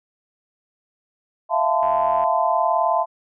sine chord, F major seventh, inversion third, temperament equal with one note detuned, 659.3 / 698.5 / 880 / 1024.4 Hz, E5 / F5 / A5 / C6, 0 / 0 / 0 / -37 cents, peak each -22 dBFS, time 1.49-3.06 s, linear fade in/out 50 ms
click train, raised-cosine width 0.5 ms, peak -23 dBFS, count 39, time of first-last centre 1.83-2.239 s, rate 92.9 Hz
effects none

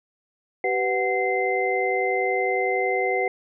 sine tone cluster, 385.6 / 496.4 / 740 / 2074 Hz, G4 / B4 / F#5 / C7, -28 / +9 / 0 / -16 cents, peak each -26 dBFS, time 0.64-3.28 s, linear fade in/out 2 ms, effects none

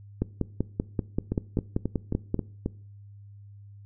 two click trains, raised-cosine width 3 ms, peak -12 / -14 dBFS, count 12 / 6, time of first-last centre 0.22-2.344 / 1.32-2.66 s, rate 5.18 / 3.73 Hz, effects noise-tail reverb RT60 0.5 s tail -21 dB re dry + added 101 Hz sine -45 dBFS peak until 3.85 s

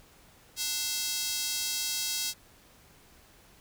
square tone with high-pass filter, 295.7 Hz, D4, 12 cents sharp, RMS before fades -32 dBFS, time 0.56-2.34 s, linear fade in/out 50 ms, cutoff 4600 Hz, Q 1.4, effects pink hiss -58 dBFS RMS until 3.6 s

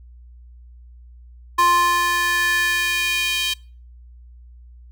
square tone with high-pass filter sweep, 349.2 Hz, F4, in tune, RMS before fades -19 dBFS, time 1.58-3.54 s, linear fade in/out 10 ms, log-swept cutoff 1000 to 3000 Hz, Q 3.2, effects noise-tail reverb RT60 0.4 s tail -25 dB re dry + added 60 Hz sine -41 dBFS peak until 4.91 s

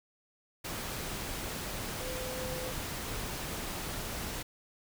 sine tone in noise, 511 Hz, C5, 41 cents flat, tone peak -39 dBFS, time 2-2.73 s, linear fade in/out 10 ms, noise pink, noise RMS -38 dBFS, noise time 0.64-4.43 s, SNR -4 dB, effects none

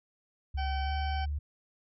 sine tone with pitch glide, 69.3 to 73.08 Hz, C#2 to D2, 0 to -8 cents, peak -30 dBFS, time 0.54-1.39 s, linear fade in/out 10 ms, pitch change +92 cents, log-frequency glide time 0.84-0.9 s
harmonic tone, 767 Hz, G5, 38 cents flat, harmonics 1 / 2 / 3 / 4 / 6 / 7, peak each -35 / -43 / -46 / -45 / -51 / -51 dBFS, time 0.57-1.26 s, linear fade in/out 20 ms
effects none

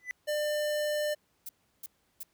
triangle tone with exponential growth, 1997 Hz, B6, 19 cents sharp, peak -27 dBFS, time 0-0.11 s, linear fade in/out 0 ms, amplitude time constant 23 ms
square tone, 598 Hz, D5, 31 cents sharp, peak -29 dBFS, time 0.27-1.15 s, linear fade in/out 20 ms
violet noise bursts, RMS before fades -40 dBFS, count 3, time 1.46-2.233 s, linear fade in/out 5 ms, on 31 ms, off 340 ms
effects pink hiss -72 dBFS RMS until 2.33 s + high-pass 60 Hz 12 dB/octave

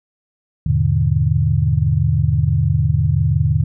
sine chord, E dominant seventh, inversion none, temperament equal with one note detuned, 82.41 / 103.83 / 123.47 / 149.31 Hz, E2 / G#2 / B2 / D3, 0 / 0 / 0 / +29 cents, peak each -19 / -19 / -19 / -17 dBFS, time 0.66-3.64 s, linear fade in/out 5 ms, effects none

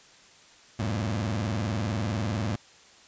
25% pulse tone with vibrato, 103.83 Hz, G#2, in tune, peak -23 dBFS, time 0.79-2.56 s, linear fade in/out 5 ms, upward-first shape sine, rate 20 Hz, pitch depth 270 cents each way, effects white hiss -54 dBFS RMS until 3.07 s + resampled to 16000 Hz

